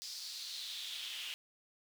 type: noise with high-pass filter sweep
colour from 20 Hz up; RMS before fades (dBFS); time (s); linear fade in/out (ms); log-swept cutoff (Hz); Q
brown; -44; 0.02-1.34; 0; 5000 to 2900; 4.1
effects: none